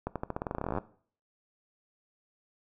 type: accelerating click train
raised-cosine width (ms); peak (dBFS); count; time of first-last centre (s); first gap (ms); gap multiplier
1; -18; 21; 0.07-0.784; 87; 0.89
effects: noise-tail reverb RT60 0.5 s tail -18 dB re dry